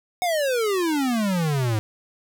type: exponential sweep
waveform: square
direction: down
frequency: 740 to 104.6 Hz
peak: -21 dBFS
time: 0.22-1.79 s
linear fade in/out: 0 ms
effects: none